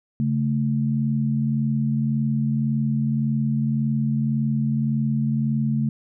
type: tone pair together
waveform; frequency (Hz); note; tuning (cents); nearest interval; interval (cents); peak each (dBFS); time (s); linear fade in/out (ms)
sine; 138.8 / 220.6; C#3 / A3; +3 / +5; minor sixth; 802; -22; 0.2-5.89; 0
effects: none